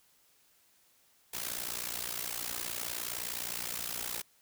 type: noise with amplitude modulation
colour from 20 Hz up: white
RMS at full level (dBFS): -34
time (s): 1.33-4.22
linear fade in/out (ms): 10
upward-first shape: sine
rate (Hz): 59.4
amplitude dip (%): 85
effects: white hiss -67 dBFS RMS until 4.41 s